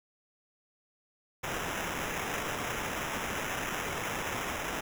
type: noise with sample-and-hold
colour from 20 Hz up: white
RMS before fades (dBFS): -35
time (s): 1.43-4.81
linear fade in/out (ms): 10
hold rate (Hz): 4410
effects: none